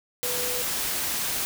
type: tone in noise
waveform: sine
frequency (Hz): 493.9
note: B4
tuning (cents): 0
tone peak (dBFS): -33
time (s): 0.23-0.62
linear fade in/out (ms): 0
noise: white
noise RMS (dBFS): -28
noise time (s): 0.23-1.45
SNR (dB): -8
effects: none